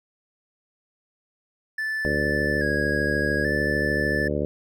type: tone with vibrato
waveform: triangle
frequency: 1702 Hz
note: G#6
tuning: 42 cents sharp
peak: -23 dBFS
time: 1.78-4.28 s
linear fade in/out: 5 ms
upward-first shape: square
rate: 0.6 Hz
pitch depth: 51 cents each way
type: harmonic tone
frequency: 73.42 Hz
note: D2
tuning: in tune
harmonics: 1 / 2 / 3 / 4 / 5 / 6 / 7 / 8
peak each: -31 / -31 / -31 / -31 / -31 / -31 / -31 / -31 dBFS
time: 2.05-4.45 s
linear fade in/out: 0 ms
effects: none